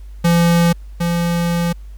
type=tone pair in turn; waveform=square; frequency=170.5 / 171.25 Hz; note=F3 / F3; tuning=-41 / -34 cents; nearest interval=unison; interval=7 cents; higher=second; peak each=-11 / -16 dBFS; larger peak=first; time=0.24-0.73 / 1-1.73 s; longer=second; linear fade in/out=10 ms; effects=added 50 Hz sine -31 dBFS peak until 1.97 s + pink hiss -56 dBFS RMS until 1.97 s